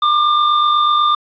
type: tone pair together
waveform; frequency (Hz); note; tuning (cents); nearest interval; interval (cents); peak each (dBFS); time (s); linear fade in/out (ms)
square; 1151.9 / 1200; D6 / D6; -34 / +37; minor second; 71; -23 / -12; 0.02-1.15; 5
effects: resampled to 11025 Hz + 7-bit